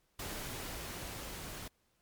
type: noise with level ramp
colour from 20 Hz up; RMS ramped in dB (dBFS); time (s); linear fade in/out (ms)
pink; -41 to -45; 0.19-1.68; 5
effects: pink hiss -75 dBFS RMS until 2.01 s + MP3 96 kbps